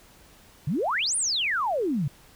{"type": "exponential two-way sweep", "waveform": "sine", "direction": "up then down", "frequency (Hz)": [127.9, 10000, 127.9], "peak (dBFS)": -23, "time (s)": [0.67, 2.08], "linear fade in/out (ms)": 5, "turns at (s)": 1.16, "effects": ["pink hiss -54 dBFS RMS until 2.35 s"]}